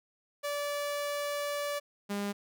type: tone pair in turn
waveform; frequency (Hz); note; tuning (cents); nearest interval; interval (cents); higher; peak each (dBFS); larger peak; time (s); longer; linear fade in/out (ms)
sawtooth; 579 / 202.4; D5 / G#3; -25 / -44; octave + tritone; 1819; first; -28; neither; 0.43-1.8 / 2.09-2.33; first; 20
effects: none